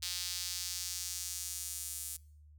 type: tone with high-pass filter sweep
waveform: sawtooth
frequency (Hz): 180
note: F#3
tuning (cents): -47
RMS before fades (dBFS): -40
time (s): 0.02-2.17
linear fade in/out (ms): 10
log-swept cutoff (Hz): 4300 to 8600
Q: 1.6
effects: noise-tail reverb RT60 0.6 s tail -24 dB re dry + added 75 Hz sine -55 dBFS peak until 2.58 s